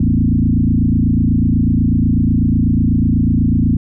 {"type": "tone with frequency modulation", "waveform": "sine", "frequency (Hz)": 161.7, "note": "E3", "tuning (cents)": -33, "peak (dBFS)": -10, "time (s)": [0, 3.77], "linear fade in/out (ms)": 5, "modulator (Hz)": 28.1, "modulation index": 3.8, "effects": []}